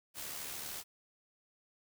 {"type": "noise with amplitude modulation", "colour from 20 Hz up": "white", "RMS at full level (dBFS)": -41, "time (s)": [0.14, 0.84], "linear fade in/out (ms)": 50, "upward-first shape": "sine", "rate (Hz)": 73.2, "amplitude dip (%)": 40, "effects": []}